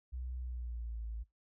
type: tone with pitch glide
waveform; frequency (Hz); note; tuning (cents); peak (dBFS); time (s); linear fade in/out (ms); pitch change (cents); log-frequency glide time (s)
sine; 62.6 to 55.45; B1 to A1; +24 to +14; -38; 0.12-1.24; 20; -210; 0.4-1.05
effects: noise-tail reverb RT60 0.2 s tail -23 dB re dry